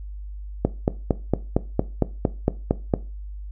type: click train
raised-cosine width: 2 ms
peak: -4 dBFS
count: 11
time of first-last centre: 0.65-2.938 s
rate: 4.37 Hz
effects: noise-tail reverb RT60 0.3 s tail -17 dB re dry + added 50 Hz sine -32 dBFS peak until 3.51 s